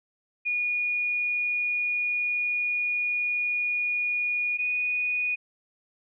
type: tone pair in turn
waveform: sine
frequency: 2447 / 2470 Hz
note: D#7 / D#7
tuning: -29 / -13 cents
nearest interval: unison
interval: 16 cents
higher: second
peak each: -24 dBFS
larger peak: neither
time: 0.45-4.58 / 4.58-5.36 s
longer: first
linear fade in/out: 20 ms
effects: none